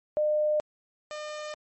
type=tone pair in turn; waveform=sine / sawtooth; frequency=605 / 605 Hz; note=D#5 / D#5; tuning=-49 / -49 cents; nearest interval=unison; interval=0 cents; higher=neither; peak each=-22 / -31 dBFS; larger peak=first; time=0.17-0.6 / 1.11-1.54 s; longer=neither; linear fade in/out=0 ms; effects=MP3 32 kbps